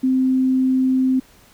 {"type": "tone", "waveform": "sine", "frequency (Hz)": 260, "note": "C4", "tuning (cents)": -11, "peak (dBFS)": -14, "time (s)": [0.03, 1.2], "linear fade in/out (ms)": 10, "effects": ["pink hiss -51 dBFS RMS until 1.53 s"]}